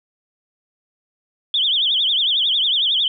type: tone with vibrato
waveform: sine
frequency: 3322 Hz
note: G#7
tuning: in tune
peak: -15 dBFS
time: 1.54-3.08 s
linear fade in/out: 2 ms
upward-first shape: triangle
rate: 11 Hz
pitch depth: 210 cents each way
effects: none